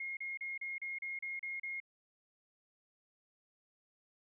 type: tone bursts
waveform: sine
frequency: 2146 Hz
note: C7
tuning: 43 cents sharp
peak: -38 dBFS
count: 9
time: 0-1.802 s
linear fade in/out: 5 ms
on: 170 ms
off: 34 ms
effects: none